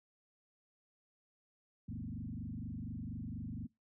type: tone with frequency modulation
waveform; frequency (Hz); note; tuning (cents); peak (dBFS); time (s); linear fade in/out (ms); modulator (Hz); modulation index
sine; 163.3; E3; -16; -40; 1.88-3.67; 10; 24.2; 3.8
effects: noise-tail reverb RT60 0.2 s tail -21 dB re dry